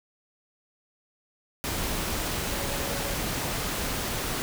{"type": "tone in noise", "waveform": "sine", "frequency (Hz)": 560, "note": "C#5", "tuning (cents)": 18, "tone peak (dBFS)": -38, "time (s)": [2.52, 3.15], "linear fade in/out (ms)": 0, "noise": "pink", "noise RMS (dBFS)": -30, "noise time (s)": [1.64, 4.42], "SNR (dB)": -11, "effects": []}